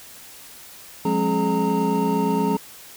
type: tone cluster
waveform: triangle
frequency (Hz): 177.9 / 206.6 / 267.9 / 424.7 / 921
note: F3 / G#3 / C4 / G#4 / A#5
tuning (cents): +32 / -9 / +41 / +39 / -21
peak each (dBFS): -23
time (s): 1.05-2.57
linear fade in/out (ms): 5
effects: white hiss -43 dBFS RMS until 2.96 s